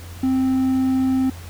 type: tone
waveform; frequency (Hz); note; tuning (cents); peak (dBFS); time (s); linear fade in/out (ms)
triangle; 261.6; C4; 0; -14; 0.23-1.3; 5
effects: added 87 Hz sine -34 dBFS peak until 1.49 s + pink hiss -42 dBFS RMS until 1.49 s